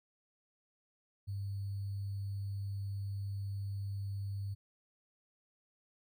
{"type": "tone with sample-and-hold", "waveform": "sine", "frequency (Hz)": 99.2, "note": "G2", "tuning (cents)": 21, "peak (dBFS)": -36, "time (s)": [1.27, 4.55], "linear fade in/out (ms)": 20, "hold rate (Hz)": 4410, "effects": []}